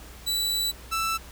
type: tone pair in turn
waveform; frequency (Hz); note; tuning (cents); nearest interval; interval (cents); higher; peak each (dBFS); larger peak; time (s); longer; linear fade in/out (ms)
sawtooth; 3951 / 1325.4; B7 / E6; 0 / +9; octave + perfect fifth; 1891; first; -21; neither; 0.26-0.72 / 0.91-1.18; first; 20
effects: added 60 Hz sine -44 dBFS peak until 1.31 s + pink hiss -47 dBFS RMS until 1.31 s